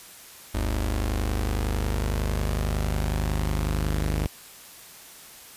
sawtooth tone pair together, 50.96 / 76.5 Hz, G#1 / D#2, -32 / -29 cents, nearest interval perfect fifth, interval 703 cents, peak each -21 / -25 dBFS, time 0.54-4.27 s, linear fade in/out 10 ms, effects white hiss -46 dBFS RMS until 5.56 s + resampled to 32000 Hz

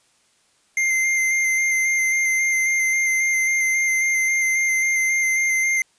square tone with vibrato, 2093 Hz, C7, in tune, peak -18 dBFS, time 0.77-5.82 s, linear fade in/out 2 ms, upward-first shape square, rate 3.7 Hz, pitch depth 13 cents each way, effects white hiss -61 dBFS RMS until 5.98 s + resampled to 22050 Hz

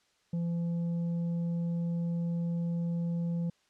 triangle tone with tanh clipping, 170 Hz, F3, 46 cents flat, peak -30 dBFS, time 0.33-3.5 s, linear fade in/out 5 ms, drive 9 dB, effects white hiss -70 dBFS RMS until 3.69 s + low-pass 6000 Hz 12 dB/octave

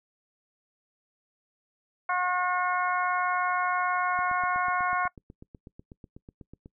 harmonic tone, 361.3 Hz, F#4, 41 cents flat, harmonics 2 / 3 / 4 / 5 / 6, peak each -30 / -28 / -30 / -40 / -36 dBFS, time 2.09-5.08 s, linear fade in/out 5 ms
click train, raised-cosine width 3 ms, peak -32 dBFS, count 21, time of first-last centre 4.19-6.659 s, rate 8.1 Hz
effects noise-tail reverb RT60 0.1 s tail -23 dB re dry

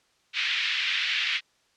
white band-pass noise, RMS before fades -27 dBFS, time 0.33-1.41 s, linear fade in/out 50 ms, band 1900 to 3400 Hz, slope 24 dB/octave, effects white hiss -66 dBFS RMS until 1.76 s + low-pass 6000 Hz 12 dB/octave

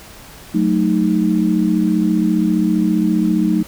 sine chord, D# diminished, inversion first, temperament equal, 185 / 220 / 311.1 Hz, F#3 / A3 / D#4, 0 / 0 / 0 cents, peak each -17 dBFS, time 0.54-3.63 s, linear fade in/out 10 ms, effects pink hiss -39 dBFS RMS until 3.67 s

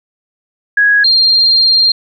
sine tone pair in turn, 1661.2 / 4194 Hz, G#6 / C8, 0 / +3 cents, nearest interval octave + major third, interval 1603 cents, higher second, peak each -6 / -6 dBFS, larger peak neither, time 0.77-1.04 / 1.04-1.92 s, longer second, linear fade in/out 5 ms, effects none

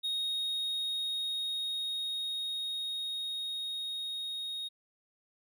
triangle tone with level ramp, 3736 Hz, A#7, 3 cents sharp, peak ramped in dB -29 to -34 dBFS, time 0.03-4.69 s, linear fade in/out 20 ms, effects none

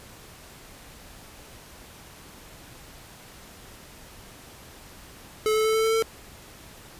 square tone with pitch steps, 432.2 / 435.5 / 438.7 / 442 / 445.4 / 448.7 Hz, A4 / A4 / A4 / A4 / A4 / A4, -31 / -18 / -5 / +8 / +21 / +34 cents, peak -21 dBFS, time 5.46-6.024 s, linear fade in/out 0 ms, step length 94 ms, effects pink hiss -47 dBFS RMS until 6.99 s + resampled to 32000 Hz

